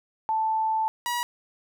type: tone pair in turn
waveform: sine / sawtooth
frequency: 880 / 963.9 Hz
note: A5 / B5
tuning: 0 / -42 cents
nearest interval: major second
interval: 158 cents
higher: second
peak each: -22 dBFS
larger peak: neither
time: 0.29-0.88 / 1.06-1.23 s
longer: first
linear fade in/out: 0 ms
effects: none